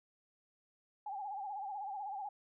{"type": "tone with vibrato", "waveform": "sine", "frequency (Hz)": 806, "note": "G5", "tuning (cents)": 48, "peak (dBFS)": -39, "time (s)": [1.06, 2.29], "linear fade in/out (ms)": 5, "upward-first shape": "sine", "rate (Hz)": 16, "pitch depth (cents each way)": 92, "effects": []}